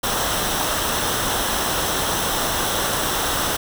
pink noise with comb filter, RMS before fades -22 dBFS, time 0.03-3.57 s, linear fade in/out 10 ms, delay 0.43 ms, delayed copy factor -0.55, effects none

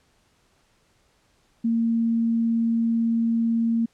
sine tone, 229.5 Hz, A#3, 27 cents flat, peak -19 dBFS, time 1.64-3.86 s, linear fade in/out 10 ms, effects pink hiss -64 dBFS RMS until 3.93 s + low-pass 9000 Hz 12 dB/octave

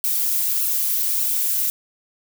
violet noise with flanger, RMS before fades -21 dBFS, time 0.04-1.7 s, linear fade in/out 0 ms, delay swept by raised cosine 0.69 to 6.49 ms, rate 1.7 Hz, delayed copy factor +0.55, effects none

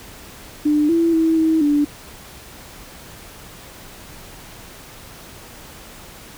sine tone with pitch steps, 298.6 / 333.4 / 324 / 320 / 292.3 Hz, D4 / E4 / E4 / D#4 / D4, +29 / +20 / -30 / +49 / -8 cents, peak -13 dBFS, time 0.65-1.85 s, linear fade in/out 10 ms, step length 240 ms, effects pink hiss -40 dBFS RMS until 6.37 s

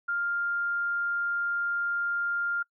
sine tone, 1400 Hz, F6, 4 cents sharp, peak -26 dBFS, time 0.08-2.63 s, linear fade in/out 10 ms, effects noise-tail reverb RT60 0.1 s tail -26 dB re dry

